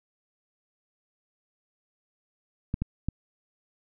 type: clicks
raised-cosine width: 5 ms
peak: -15 dBFS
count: 3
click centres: 2.741 / 2.82 / 3.086 s
effects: none